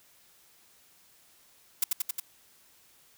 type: noise with echo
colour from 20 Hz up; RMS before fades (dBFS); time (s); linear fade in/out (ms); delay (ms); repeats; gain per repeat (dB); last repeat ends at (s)
blue; -24; 1.82-1.84; 5; 90; 4; -2; 2.2
effects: white hiss -61 dBFS RMS until 3.17 s